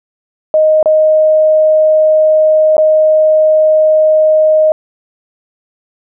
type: tone with dropouts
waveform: sine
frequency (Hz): 622.3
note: D#5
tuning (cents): 0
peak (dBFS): -5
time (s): 0.54-4.72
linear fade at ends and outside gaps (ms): 1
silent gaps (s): 0.828-0.858 / 2.768-2.78
effects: none